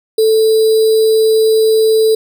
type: tone with sample-and-hold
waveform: sine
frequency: 440.7 Hz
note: A4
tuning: 3 cents sharp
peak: -7 dBFS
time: 0.18-2.15 s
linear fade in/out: 5 ms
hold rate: 4410 Hz
effects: none